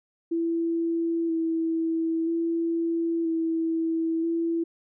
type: tone with vibrato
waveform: sine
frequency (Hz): 330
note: E4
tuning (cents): +2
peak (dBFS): -23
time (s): 0.31-4.64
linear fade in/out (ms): 10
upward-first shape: square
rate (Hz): 0.51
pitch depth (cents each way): 17
effects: none